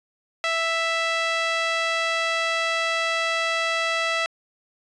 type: tone with band-pass filter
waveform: sawtooth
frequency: 660 Hz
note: E5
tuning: 2 cents sharp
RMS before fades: -24 dBFS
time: 0.44-4.26 s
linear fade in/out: 0 ms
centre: 2400 Hz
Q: 1.1
effects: resampled to 22050 Hz